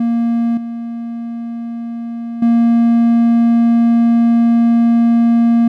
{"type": "tone with level steps", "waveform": "triangle", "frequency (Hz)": 233.1, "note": "A#3", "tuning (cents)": 0, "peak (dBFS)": [-10, -19, -6], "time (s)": [0, 5.68], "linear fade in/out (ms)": 5, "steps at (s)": [0.57, 2.42], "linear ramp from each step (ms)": 5, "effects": []}